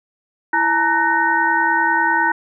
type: tone cluster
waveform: sine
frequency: 332.7 / 862 / 932 / 1500 / 1852 Hz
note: E4 / A5 / A#5 / F#6 / A#6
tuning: +16 / -36 / -1 / +23 / -12 cents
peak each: -26 / -23 / -18 / -18 / -21 dBFS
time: 0.53-2.32 s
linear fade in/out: 5 ms
effects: none